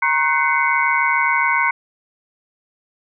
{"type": "tone cluster", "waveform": "sine", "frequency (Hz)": [945, 1077, 1504, 2070, 2217], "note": ["A#5", "C6", "F#6", "C7", "C#7"], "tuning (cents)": [23, 50, 28, -19, 0], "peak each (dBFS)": -21, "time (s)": [0.02, 1.71], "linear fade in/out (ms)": 5, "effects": []}